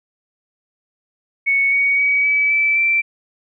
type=tone with pitch steps; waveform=sine; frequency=2217 / 2241 / 2266 / 2291 / 2316 / 2342 Hz; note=C#7 / C#7 / C#7 / D7 / D7 / D7; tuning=0 / +18 / +37 / -44 / -25 / -5 cents; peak=-13 dBFS; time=1.46-3.02 s; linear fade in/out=20 ms; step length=260 ms; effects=none